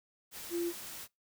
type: tone in noise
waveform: sine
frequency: 343.9 Hz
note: F4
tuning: 27 cents flat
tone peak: -31 dBFS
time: 0.5-0.73 s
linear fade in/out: 50 ms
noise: white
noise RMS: -45 dBFS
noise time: 0.31-1.08 s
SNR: +11 dB
effects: noise-tail reverb RT60 0.2 s tail -24 dB re dry

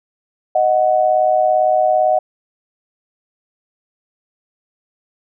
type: tone pair together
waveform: sine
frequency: 622.3 / 740 Hz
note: D#5 / F#5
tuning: 0 / 0 cents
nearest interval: minor third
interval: 300 cents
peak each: -14 dBFS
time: 0.55-2.19 s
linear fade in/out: 5 ms
effects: none

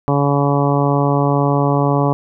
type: harmonic tone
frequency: 141.9 Hz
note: C#3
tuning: 41 cents sharp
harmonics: 1 / 2 / 3 / 4 / 5 / 6 / 7 / 8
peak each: -16 / -19 / -21 / -22 / -23 / -24 / -24 / -25 dBFS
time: 0.08-2.13 s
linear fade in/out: 0 ms
effects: none

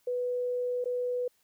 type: tone with dropouts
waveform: sine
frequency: 493.9 Hz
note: B4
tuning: in tune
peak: -28 dBFS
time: 0.07-1.28 s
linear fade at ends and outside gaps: 5 ms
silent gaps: 0.843-0.856 s
effects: white hiss -70 dBFS RMS until 1.43 s

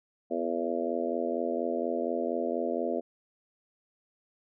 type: harmonic tone with a mistuned harmonic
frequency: 84.2 Hz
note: E2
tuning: 37 cents sharp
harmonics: 3 / 4 / 5 / 6 / 7 / 8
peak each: -35 / -35 / -35 / -35 / -35 / -35 dBFS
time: 0.3-3.01 s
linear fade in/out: 20 ms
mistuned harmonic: 3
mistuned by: -31 cents
effects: none

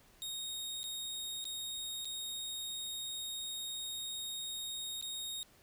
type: tone with dropouts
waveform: sawtooth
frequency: 3729 Hz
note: A#7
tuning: in tune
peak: -36 dBFS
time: 0.22-5.43 s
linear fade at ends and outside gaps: 0 ms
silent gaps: 0.832-0.84 / 1.442-1.453 / 2.047-2.054 / 5.012-5.025 s
effects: pink hiss -64 dBFS RMS until 5.62 s

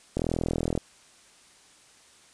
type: click train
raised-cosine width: 2 ms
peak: -13 dBFS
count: 26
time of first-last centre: 0.17-0.777 s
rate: 41.2 Hz
effects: white hiss -56 dBFS RMS until 2.33 s + resampled to 22050 Hz

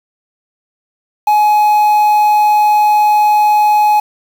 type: tone with quantisation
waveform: triangle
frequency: 842 Hz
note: G#5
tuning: 24 cents sharp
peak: -5 dBFS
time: 1.27-4 s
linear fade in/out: 5 ms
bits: 5
effects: none

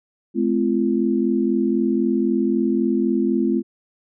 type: tone cluster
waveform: sine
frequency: 213.7 / 257.7 / 341.9 Hz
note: G#3 / C4 / F4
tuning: +50 / -26 / -37 cents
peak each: -21 dBFS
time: 0.34-3.63 s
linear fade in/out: 50 ms
effects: none

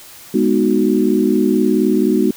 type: chord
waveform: sine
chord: G# minor seventh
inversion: none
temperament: equal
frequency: 207.7 / 246.9 / 311.1 / 370 Hz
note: G#3 / B3 / D#4 / F#4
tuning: 0 / 0 / 0 / 0 cents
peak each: -17 dBFS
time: 0.34-2.31 s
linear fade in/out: 5 ms
effects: white hiss -39 dBFS RMS until 2.36 s

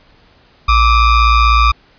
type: ring-modulated tone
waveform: square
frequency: 613 Hz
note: D#5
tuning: 26 cents flat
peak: -5 dBFS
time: 0.68-1.72 s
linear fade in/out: 10 ms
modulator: 555 Hz
effects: pink hiss -49 dBFS RMS until 1.98 s + resampled to 11025 Hz

